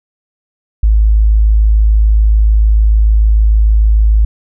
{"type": "tone", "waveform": "sine", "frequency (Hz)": 53.4, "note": "G#1", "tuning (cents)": 49, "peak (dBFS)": -5, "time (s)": [0.83, 4.25], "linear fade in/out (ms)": 5, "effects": []}